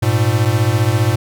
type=beating tone pair; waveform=square; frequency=103.83 / 118.83 Hz; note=G#2 / A#2; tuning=0 / +34 cents; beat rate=15 Hz; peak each=-16 dBFS; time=0.02-1.16 s; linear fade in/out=10 ms; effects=none